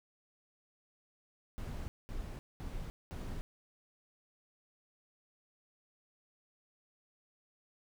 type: noise bursts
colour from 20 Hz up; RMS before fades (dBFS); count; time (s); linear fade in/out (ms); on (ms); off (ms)
brown; -41; 4; 1.58-3.41; 0; 300; 210
effects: none